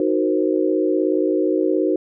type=chord; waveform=sine; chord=C half-diminished seventh; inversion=first; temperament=equal; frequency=311.1 / 370 / 466.2 / 523.3 Hz; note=Eb4 / Gb4 / Bb4 / C5; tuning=0 / 0 / 0 / 0 cents; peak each=-20 / -20 / -24 / -24 dBFS; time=0-1.96 s; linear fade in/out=2 ms; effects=none